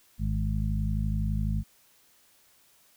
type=harmonic tone with a mistuned harmonic; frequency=51.9 Hz; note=G#1; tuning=in tune; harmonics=1 / 2 / 3 / 4; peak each=-28 / -31 / -33 / -34 dBFS; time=0.18-1.64 s; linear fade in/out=50 ms; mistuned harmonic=4; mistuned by=+20 cents; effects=white hiss -62 dBFS RMS until 2.96 s

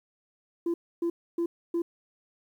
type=tone bursts; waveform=sine; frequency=340 Hz; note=F4; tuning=46 cents flat; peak=-23 dBFS; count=4; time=0.66-1.82 s; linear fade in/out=5 ms; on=80 ms; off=280 ms; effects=tanh soft clip ceiling -23 dBFS + 10-bit

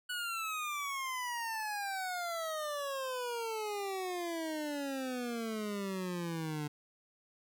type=exponential sweep; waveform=25% pulse; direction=down; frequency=1480 to 146.83 Hz; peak=-32 dBFS; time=0.09-6.68 s; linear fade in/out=10 ms; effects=none

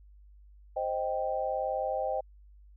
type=chord; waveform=sine; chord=C minor; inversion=none; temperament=equal; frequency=523.3 / 622.3 / 784 Hz; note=C5 / Eb5 / G5; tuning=0 / 0 / 0 cents; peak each=-33 dBFS; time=0.76-2.21 s; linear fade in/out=10 ms; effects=added 50 Hz sine -52 dBFS peak until 2.76 s

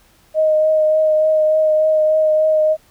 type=tone with vibrato; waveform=sine; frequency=622.3 Hz; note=D#5; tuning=in tune; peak=-11 dBFS; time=0.34-2.77 s; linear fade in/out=50 ms; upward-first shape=triangle; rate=3.4 Hz; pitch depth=17 cents each way; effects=pink hiss -53 dBFS RMS until 2.9 s

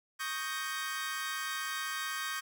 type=chord; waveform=sawtooth; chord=Eb dominant seventh; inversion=third; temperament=equal; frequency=1108.7 / 1244.5 / 1568 / 1864.7 Hz; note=Db6 / Eb6 / G6 / Bb6; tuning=0 / 0 / 0 / 0 cents; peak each=-38 / -38 / -35 / -37 dBFS; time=0.19-2.41 s; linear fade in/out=20 ms; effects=none

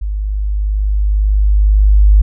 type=tone with level ramp; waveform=sine; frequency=51 Hz; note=G#1; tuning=31 cents flat; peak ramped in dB=-16 to -3 dBFS; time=0.01-2.22 s; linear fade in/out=10 ms; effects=none

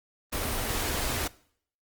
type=band-stop noise; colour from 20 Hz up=pink; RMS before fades=-30 dBFS; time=0.32-1.28 s; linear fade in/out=10 ms; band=130 to 210 Hz; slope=96 dB/octave
type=clicks; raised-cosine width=5 ms; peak=-25 dBFS; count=5; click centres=0.361 / 0.456 / 0.706 / 0.945 / 1.102 s
effects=noise-tail reverb RT60 0.6 s tail -21 dB re dry + Opus 24 kbps

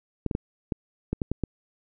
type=clicks; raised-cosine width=3 ms; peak=-13 dBFS; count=8; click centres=0.263 / 0.312 / 0.351 / 0.722 / 1.13 / 1.218 / 1.316 / 1.437 s; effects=none

